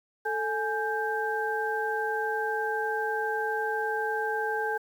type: tone cluster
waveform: sine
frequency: 440.8 / 837 / 1573 Hz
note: A4 / G#5 / G6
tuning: +3 / +13 / +6 cents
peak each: -31 dBFS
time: 0.25-4.78 s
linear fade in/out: 10 ms
effects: 9-bit